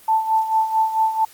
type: tone with tremolo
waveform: sine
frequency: 883 Hz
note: A5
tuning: 6 cents sharp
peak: -13 dBFS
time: 0.08-1.25 s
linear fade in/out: 5 ms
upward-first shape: sine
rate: 4.5 Hz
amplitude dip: 70%
effects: white hiss -47 dBFS RMS until 1.33 s + Opus 24 kbps